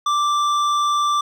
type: tone with hard clipping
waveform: sine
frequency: 1174.7 Hz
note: D6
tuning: in tune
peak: -18 dBFS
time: 0.06-1.21 s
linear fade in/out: 5 ms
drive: 10 dB
effects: none